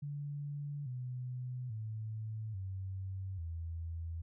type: tone with pitch steps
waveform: sine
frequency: 144.3 / 125.62 / 109.36 / 95.2 / 82.88 Hz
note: D3 / B2 / A2 / F#2 / E2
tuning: -30 / +30 / -10 / +50 / +10 cents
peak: -38 dBFS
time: 0.02-4.22 s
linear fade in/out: 10 ms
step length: 840 ms
effects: none